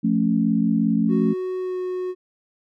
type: chord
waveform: sine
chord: F augmented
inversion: none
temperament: equal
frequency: 174.61 / 220 / 277.2 Hz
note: F3 / A3 / C#4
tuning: 0 / 0 / 0 cents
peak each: -23 / -19 / -23 dBFS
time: 0.03-1.34 s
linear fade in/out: 20 ms
type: tone with pitch glide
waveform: triangle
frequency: 370 to 366.2 Hz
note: F#4 to F#4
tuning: 0 to -18 cents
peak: -22 dBFS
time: 1.08-2.15 s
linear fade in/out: 50 ms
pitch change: -18 cents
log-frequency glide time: 1.59-1.79 s
effects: none